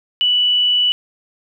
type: tone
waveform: sine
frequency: 2960 Hz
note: F#7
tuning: in tune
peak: -12 dBFS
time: 0.21-0.92 s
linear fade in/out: 0 ms
effects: 9-bit